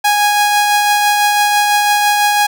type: tone with tremolo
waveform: sawtooth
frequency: 827 Hz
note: G#5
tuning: 8 cents flat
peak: -5 dBFS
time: 0.04-2.47 s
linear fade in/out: 10 ms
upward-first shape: triangle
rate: 6 Hz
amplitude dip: 30%
effects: none